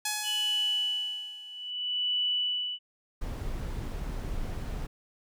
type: tone with exponential decay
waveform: 5% pulse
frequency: 845 Hz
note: G#5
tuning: 30 cents sharp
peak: -16 dBFS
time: 0.05-1.71 s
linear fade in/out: 5 ms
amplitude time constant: 360 ms
type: tone with tremolo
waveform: sine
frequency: 2966 Hz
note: F#7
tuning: 4 cents sharp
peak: -25 dBFS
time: 0.23-2.79 s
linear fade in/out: 50 ms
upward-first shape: sine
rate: 0.62 Hz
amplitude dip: 85%
type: noise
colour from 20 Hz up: brown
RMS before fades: -34 dBFS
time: 3.21-4.87 s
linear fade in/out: 10 ms
effects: none